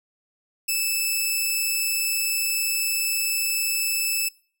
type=tone; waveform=10% pulse; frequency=2627 Hz; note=E7; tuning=7 cents flat; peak=-13 dBFS; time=0.68-4.29 s; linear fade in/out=10 ms; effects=noise-tail reverb RT60 0.5 s tail -26 dB re dry